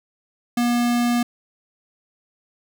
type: tone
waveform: square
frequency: 240 Hz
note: B3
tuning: 49 cents flat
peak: -18 dBFS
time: 0.57-1.23 s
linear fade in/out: 5 ms
effects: none